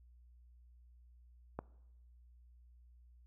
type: click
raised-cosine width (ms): 1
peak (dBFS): -25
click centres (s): 1.59
effects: noise-tail reverb RT60 0.9 s tail -22 dB re dry + added 60 Hz sine -59 dBFS peak until 3.26 s